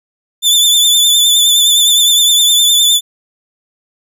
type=tone with vibrato; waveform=sawtooth; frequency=3520 Hz; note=A7; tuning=in tune; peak=-4 dBFS; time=0.42-3.01 s; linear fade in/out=50 ms; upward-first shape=triangle; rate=9.7 Hz; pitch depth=52 cents each way; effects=none